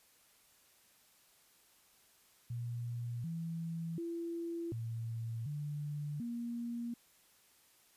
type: tone with pitch steps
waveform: sine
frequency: 119.3 / 165.5 / 337.6 / 114.5 / 147.2 / 236.3 Hz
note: A#2 / E3 / E4 / A#2 / D3 / A#3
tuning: +41 / +7 / +41 / -31 / +4 / +24 cents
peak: -37 dBFS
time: 2.5-6.94 s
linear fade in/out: 5 ms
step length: 740 ms
effects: white hiss -67 dBFS RMS until 7.96 s + resampled to 32000 Hz